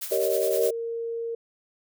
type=noise with tremolo; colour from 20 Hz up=blue; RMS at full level=-31 dBFS; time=0.01-0.71 s; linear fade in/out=10 ms; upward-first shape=triangle; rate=9.7 Hz; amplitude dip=65%
type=chord; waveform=sine; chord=Eb dominant seventh; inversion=first; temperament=just; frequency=388.9 / 466.7 / 560 / 622.3 Hz; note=G4 / Bb4 / Db5 / Eb5; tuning=-14 / +2 / +18 / 0 cents; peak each=-27 / -27 / -28 / -27 dBFS; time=0.11-0.71 s; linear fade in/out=10 ms
type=tone; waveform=sine; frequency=462.1 Hz; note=A#4; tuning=15 cents flat; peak=-28 dBFS; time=0.57-1.35 s; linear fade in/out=5 ms
effects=none